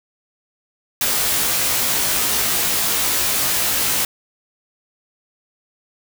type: noise with comb filter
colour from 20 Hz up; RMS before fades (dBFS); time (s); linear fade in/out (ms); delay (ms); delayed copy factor
white; -19; 1.01-4.05; 2; 17; +0.85
effects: none